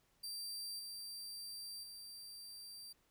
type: tone with level steps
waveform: sawtooth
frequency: 4699 Hz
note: D8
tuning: in tune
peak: -40 / -43 / -47 dBFS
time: 0.23-2.93 s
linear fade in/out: 10 ms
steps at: 0.79 / 1.83 s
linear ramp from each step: 5 ms
effects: pink hiss -75 dBFS RMS until 3.1 s